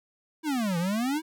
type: exponential two-way sweep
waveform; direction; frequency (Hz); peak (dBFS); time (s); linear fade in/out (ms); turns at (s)
square; down then up; 328.5 to 164.81 to 328.5; -26; 0.43-1.22; 50; 0.78
effects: none